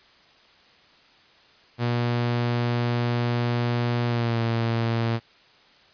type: tone with pitch glide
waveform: sawtooth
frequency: 120 to 115.18 Hz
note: B2 to A#2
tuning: -49 to -20 cents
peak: -18 dBFS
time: 1.78-5.2 s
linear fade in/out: 50 ms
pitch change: -71 cents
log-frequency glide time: 4.06-4.39 s
effects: white hiss -55 dBFS RMS until 5.93 s + resampled to 11025 Hz